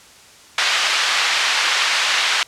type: band-pass noise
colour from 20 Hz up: white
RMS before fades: -18 dBFS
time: 0.58-2.43 s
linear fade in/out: 2 ms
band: 1100 to 3600 Hz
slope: 12 dB/octave
effects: white hiss -45 dBFS RMS until 2.47 s + low-pass 8000 Hz 12 dB/octave